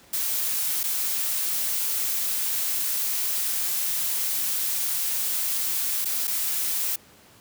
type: noise with dropouts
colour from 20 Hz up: blue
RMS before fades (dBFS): -26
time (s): 0.13-6.96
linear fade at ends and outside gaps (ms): 5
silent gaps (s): 0.833-0.838 / 6.047-6.054 / 6.273-6.277
effects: pink hiss -53 dBFS RMS until 7.4 s + high-pass 80 Hz 12 dB/octave